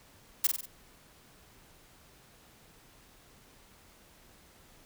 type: noise with echo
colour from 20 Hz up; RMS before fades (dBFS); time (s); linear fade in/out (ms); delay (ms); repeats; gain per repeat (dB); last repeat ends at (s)
blue; -24; 0.44-0.47; 5; 47; 4; -5; 0.658
effects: pink hiss -59 dBFS RMS until 4.85 s